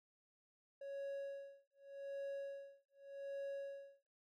triangle tone with tremolo, 555 Hz, C#5, 2 cents sharp, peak -40 dBFS, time 0.81-4.07 s, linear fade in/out 5 ms, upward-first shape sine, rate 0.85 Hz, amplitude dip 100%, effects none

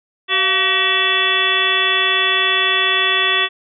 harmonic tone with a mistuned harmonic, 380.2 Hz, F#4, 47 cents sharp, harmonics 1 / 2 / 3 / 4 / 5 / 6 / 7 / 8 / 9, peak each -26 / -30 / -22 / -28 / -19 / -29 / -20 / -27 / -18 dBFS, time 0.28-3.49 s, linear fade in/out 50 ms, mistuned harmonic 2, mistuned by -130 cents, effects none

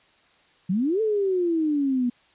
sine exponential two-way sweep, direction up then down, 172 to 448.1 to 239.3 Hz, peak -20 dBFS, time 0.69-2.1 s, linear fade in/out 10 ms, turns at 1.01 s, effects white hiss -59 dBFS RMS until 2.34 s + resampled to 8000 Hz

